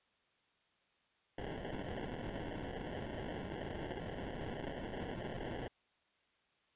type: noise with sample-and-hold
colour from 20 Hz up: white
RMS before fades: -43 dBFS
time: 1.38-5.68 s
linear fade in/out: 2 ms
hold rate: 1225 Hz
effects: white hiss -75 dBFS RMS until 6.75 s + resampled to 8000 Hz